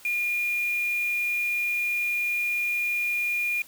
sine tone with quantisation, 2421 Hz, D#7, 48 cents flat, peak -24 dBFS, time 0.05-3.62 s, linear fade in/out 2 ms, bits 6, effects white hiss -51 dBFS RMS until 3.67 s

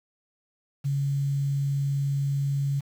sine tone with quantisation, 139.7 Hz, C#3, 14 cents sharp, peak -23 dBFS, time 0.84-2.81 s, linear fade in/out 20 ms, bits 8, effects none

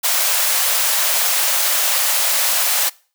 white high-pass noise, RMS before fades -17 dBFS, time 0.03-2.9 s, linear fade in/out 20 ms, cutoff 510 Hz, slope 96 dB/octave, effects noise-tail reverb RT60 0.4 s tail -23 dB re dry

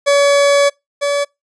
40% pulse tone pair in turn, 567 / 570.9 Hz, C#5 / D5, +39 / -49 cents, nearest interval unison, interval 12 cents, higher second, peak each -8 / -13 dBFS, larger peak first, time 0.06-0.7 / 1.01-1.25 s, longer first, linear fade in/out 20 ms, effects noise-tail reverb RT60 0.2 s tail -26 dB re dry + resampled to 22050 Hz

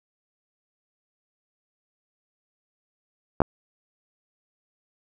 clicks, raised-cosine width 1 ms, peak -5 dBFS, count 2, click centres 3.404 / 3.418 s, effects none

